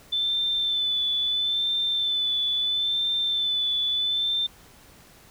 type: tone with vibrato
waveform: sine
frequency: 3520 Hz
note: A7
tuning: in tune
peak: -22 dBFS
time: 0.12-4.47 s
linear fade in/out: 10 ms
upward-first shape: sine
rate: 0.75 Hz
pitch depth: 29 cents each way
effects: pink hiss -52 dBFS RMS until 5.3 s